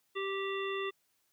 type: harmonic tone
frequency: 390.9 Hz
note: G4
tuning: 5 cents flat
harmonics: 1 / 3 / 5 / 7 / 9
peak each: -35 / -40 / -42 / -43 / -45 dBFS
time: 0.15-0.91 s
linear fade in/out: 20 ms
effects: white hiss -75 dBFS RMS until 1.32 s + high-pass 60 Hz 12 dB/octave